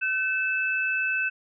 sine tone pair together, 1525 / 2624 Hz, G6 / E7, -48 / -9 cents, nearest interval major sixth, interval 939 cents, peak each -26 dBFS, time 0.01-1.3 s, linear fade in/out 20 ms, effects none

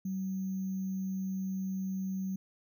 sine tone with sample-and-hold, 190 Hz, F#3, 46 cents sharp, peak -32 dBFS, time 0.05-2.36 s, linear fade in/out 5 ms, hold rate 6300 Hz, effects none

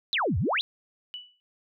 sine exponential two-way sweep, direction down then up, 4186 to 75.7 to 4186 Hz, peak -23 dBFS, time 0.13-0.61 s, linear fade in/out 0 ms, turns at 0.38 s
sine tone with exponential decay, 2960 Hz, F#7, in tune, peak -32 dBFS, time 1.14-1.4 s, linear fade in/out 0 ms, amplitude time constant 55 ms
effects none

